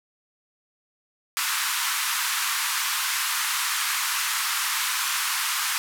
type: band-pass noise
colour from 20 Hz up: pink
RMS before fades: -26 dBFS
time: 1.37-5.78 s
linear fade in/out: 0 ms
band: 990 to 15000 Hz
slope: 48 dB/octave
effects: none